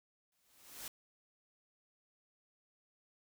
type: noise with exponential growth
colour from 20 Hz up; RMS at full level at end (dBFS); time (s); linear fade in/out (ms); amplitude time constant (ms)
white; -43; 0.32-0.88; 2; 120
effects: none